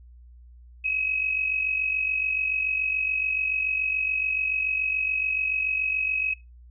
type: tone pair together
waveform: sine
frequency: 2545 / 2592 Hz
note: D#7 / E7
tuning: +39 / -30 cents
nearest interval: unison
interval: 31 cents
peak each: -24 / -31 dBFS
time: 0.84-6.34 s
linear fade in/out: 10 ms
effects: noise-tail reverb RT60 0.2 s tail -18 dB re dry + added 60 Hz sine -46 dBFS peak until 6.7 s